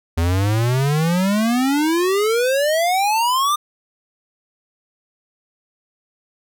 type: exponential sweep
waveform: square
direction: up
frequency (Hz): 81 to 1219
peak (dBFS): -16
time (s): 0.17-3.56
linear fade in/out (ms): 10
effects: none